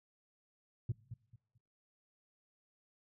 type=tone with echo; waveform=sine; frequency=116.54 Hz; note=A#2; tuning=in tune; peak=-29 dBFS; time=0.89-0.92 s; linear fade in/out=5 ms; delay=220 ms; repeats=3; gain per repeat=-12 dB; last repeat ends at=1.58 s; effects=noise-tail reverb RT60 0.8 s tail -24 dB re dry + tanh soft clip ceiling -30 dBFS